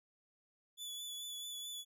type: tone with vibrato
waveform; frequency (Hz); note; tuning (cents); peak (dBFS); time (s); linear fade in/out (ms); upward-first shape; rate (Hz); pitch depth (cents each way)
sawtooth; 3446; A7; -37; -40; 0.77-1.85; 50; sine; 4.6; 22
effects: none